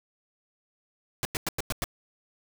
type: noise bursts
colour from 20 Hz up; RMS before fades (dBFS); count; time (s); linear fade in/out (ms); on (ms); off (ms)
pink; -29; 6; 1.23-1.841; 0; 21; 97
effects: none